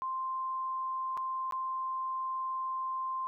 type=tone with dropouts; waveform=sine; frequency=1046.5 Hz; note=C6; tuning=in tune; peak=-32 dBFS; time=0.02-3.27 s; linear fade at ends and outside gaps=0 ms; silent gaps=1.171-1.175 / 1.51-1.523 s; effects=none